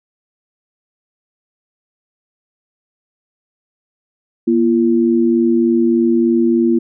sine tone pair together, 237.8 / 341.1 Hz, A#3 / F4, +35 / -41 cents, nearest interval tritone, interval 624 cents, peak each -13 dBFS, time 4.47-6.79 s, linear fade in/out 10 ms, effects none

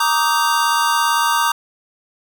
square chord, Eb major seventh, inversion second, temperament just, 933.4 / 1166.7 / 1244.5 / 1555.6 Hz, Bb5 / D6 / Eb6 / G6, +2 / -12 / 0 / -14 cents, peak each -19 / -21 / -22 / -23 dBFS, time 0-1.52 s, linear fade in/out 5 ms, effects none

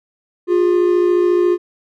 triangle tone pair together, 353.8 / 408 Hz, F4 / G#4, +23 / -31 cents, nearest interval major second, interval 246 cents, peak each -10 / -17 dBFS, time 0.47-1.58 s, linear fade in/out 50 ms, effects none

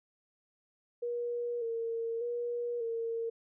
sine tone with vibrato, 468.5 Hz, A#4, 9 cents sharp, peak -32 dBFS, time 1.02-3.3 s, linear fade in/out 10 ms, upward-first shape square, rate 0.84 Hz, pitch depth 37 cents each way, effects none

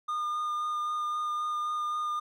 triangle tone with vibrato, 1215 Hz, D#6, 42 cents flat, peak -27 dBFS, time 0.08-2.2 s, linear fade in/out 10 ms, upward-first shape sine, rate 3.8 Hz, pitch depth 11 cents each way, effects none

